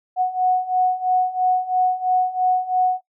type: beating tone pair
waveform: sine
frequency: 735 / 738 Hz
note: F#5 / F#5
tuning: -12 / -5 cents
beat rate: 3 Hz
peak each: -21 / -18 dBFS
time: 0.16-3.01 s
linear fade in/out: 50 ms
effects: noise-tail reverb RT60 0.1 s tail -20 dB re dry